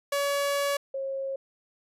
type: tone pair in turn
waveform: sawtooth / sine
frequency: 566 / 540.8 Hz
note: C#5 / C#5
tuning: +36 / -43 cents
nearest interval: minor second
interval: 79 cents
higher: first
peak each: -21 / -29 dBFS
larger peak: first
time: 0.12-0.77 / 0.94-1.36 s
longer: first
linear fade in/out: 5 ms
effects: resampled to 32000 Hz